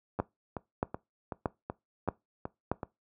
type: two click trains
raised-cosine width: 1 ms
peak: -21 / -14 dBFS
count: 8 / 5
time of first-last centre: 0.19-2.832 / 0.2-2.716 s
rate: 2.65 / 1.59 Hz
effects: noise-tail reverb RT60 0.2 s tail -21 dB re dry + high-pass 60 Hz 12 dB/octave